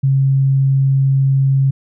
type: tone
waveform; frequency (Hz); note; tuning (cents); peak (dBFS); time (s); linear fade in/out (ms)
sine; 135.6; C#3; -38; -10; 0.03-1.71; 10
effects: none